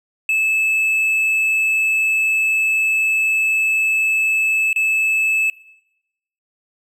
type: tone with dropouts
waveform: triangle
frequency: 2612 Hz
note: E7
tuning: 17 cents flat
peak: -13 dBFS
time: 0.29-5.5 s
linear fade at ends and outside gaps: 2 ms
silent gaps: 4.73-4.76 s
effects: noise-tail reverb RT60 0.9 s tail -21 dB re dry